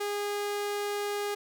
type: tone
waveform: sawtooth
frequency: 410 Hz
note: G#4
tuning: 22 cents flat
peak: -26 dBFS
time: 0-1.35 s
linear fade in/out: 10 ms
effects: none